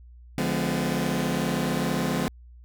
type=chord; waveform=sawtooth; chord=D diminished seventh; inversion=none; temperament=just; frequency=146.83 / 176.2 / 211.4 / 253.7 Hz; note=D3 / F3 / Ab3 / Cb4; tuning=0 / +16 / +31 / +47 cents; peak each=-27 / -25 / -26 / -25 dBFS; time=0.38-2.28 s; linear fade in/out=0 ms; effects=added 60 Hz sine -45 dBFS peak until 2.64 s